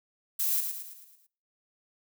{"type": "noise with echo", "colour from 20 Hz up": "violet", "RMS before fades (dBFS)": -28, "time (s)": [0.39, 0.61], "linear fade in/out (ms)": 10, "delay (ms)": 110, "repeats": 6, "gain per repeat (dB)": -6, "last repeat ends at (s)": 1.27, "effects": ["noise-tail reverb RT60 0.5 s tail -23 dB re dry"]}